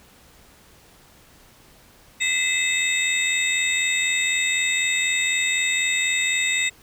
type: tone cluster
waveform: sine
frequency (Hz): 1995 / 2079 / 2609 / 3695 / 7650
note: B6 / C7 / E7 / A#7 / A#8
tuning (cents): +17 / -12 / -18 / -16 / +44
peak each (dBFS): -25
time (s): 2.2-6.7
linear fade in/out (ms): 20
effects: tanh soft clip ceiling -13 dBFS + pink hiss -52 dBFS RMS until 6.82 s